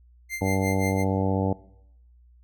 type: tone with tremolo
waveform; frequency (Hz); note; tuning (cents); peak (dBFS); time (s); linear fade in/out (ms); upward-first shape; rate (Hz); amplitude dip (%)
45% pulse; 2093; C7; 0; -28; 0.29-1.05; 50; sine; 5.7; 80
type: harmonic tone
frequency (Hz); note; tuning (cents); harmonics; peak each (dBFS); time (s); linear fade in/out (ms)
96; G2; -36; 1 / 2 / 3 / 4 / 5 / 6 / 7 / 8 / 9; -26 / -28 / -29 / -35 / -31 / -34 / -37 / -35 / -35; 0.41-1.53; 5
effects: noise-tail reverb RT60 0.8 s tail -21 dB re dry + added 60 Hz sine -52 dBFS peak until 2.43 s